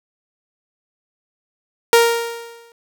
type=tone with exponential decay; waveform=sawtooth; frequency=466.2 Hz; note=A#4; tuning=in tune; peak=-3 dBFS; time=1.93-2.72 s; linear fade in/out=1 ms; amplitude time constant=170 ms; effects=none